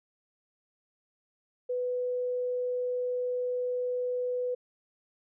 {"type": "tone", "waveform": "sine", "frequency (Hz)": 496.6, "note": "B4", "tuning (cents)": 9, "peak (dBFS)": -28, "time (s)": [1.69, 4.55], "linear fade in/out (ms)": 10, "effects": []}